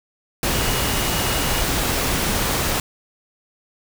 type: tone in noise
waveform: sine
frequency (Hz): 2885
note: F#7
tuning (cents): -44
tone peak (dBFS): -32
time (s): 0.54-1.61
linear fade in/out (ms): 2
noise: pink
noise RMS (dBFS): -21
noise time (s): 0.43-2.8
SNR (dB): -14
effects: none